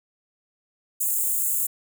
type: high-pass noise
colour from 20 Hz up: white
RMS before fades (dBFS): -24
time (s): 1-1.67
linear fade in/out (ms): 10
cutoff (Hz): 6900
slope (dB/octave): 96
effects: none